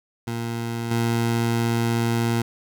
20% pulse tone with level steps, 116.54 Hz, A#2, in tune, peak -21 / -15 dBFS, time 0.27-2.42 s, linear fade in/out 5 ms, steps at 0.91 s, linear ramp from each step 2 ms, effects none

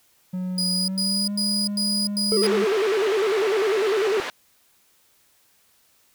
triangle tone with pitch glide, 183.3 to 204.6 Hz, F#3 to G#3, -16 to -26 cents, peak -23 dBFS, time 0.33-2.65 s, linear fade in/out 10 ms, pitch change +190 cents, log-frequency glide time 0.73-1.33 s
35% pulse tone bursts, 4930 Hz, D#8, 17 cents flat, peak -21 dBFS, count 5, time 0.58-2.468 s, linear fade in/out 2 ms, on 300 ms, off 97 ms
triangle tone with vibrato, 412.7 Hz, G#4, 11 cents flat, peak -17 dBFS, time 2.32-4.2 s, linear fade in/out 0 ms, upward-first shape square, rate 10 Hz, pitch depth 110 cents each way
white band-pass noise, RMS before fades -31 dBFS, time 2.43-4.3 s, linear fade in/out 0 ms, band 400 to 2300 Hz, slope 12 dB/octave
effects white hiss -61 dBFS RMS until 6.14 s

